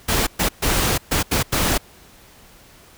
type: noise bursts at uneven times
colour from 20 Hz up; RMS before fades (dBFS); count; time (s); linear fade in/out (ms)
pink; -19; 6; 0.08-0.27 / 0.39-0.49 / 0.62-0.98 / 1.11-1.23 / 1.31-1.43 / 1.52-1.78; 10
effects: pink hiss -48 dBFS RMS until 2.97 s